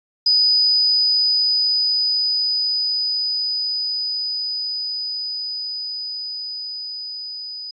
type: tone with level ramp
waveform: sine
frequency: 4978 Hz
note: D#8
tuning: in tune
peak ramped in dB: -12 to -29 dBFS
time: 0.26-7.71 s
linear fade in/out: 5 ms
effects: AAC 48 kbps